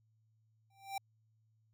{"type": "tone with exponential growth", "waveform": "square", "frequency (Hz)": 784, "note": "G5", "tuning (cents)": 0, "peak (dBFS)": -35, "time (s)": [0.7, 0.98], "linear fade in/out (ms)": 5, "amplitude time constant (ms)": 59, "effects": ["added 110 Hz sine -70 dBFS peak until 1.73 s"]}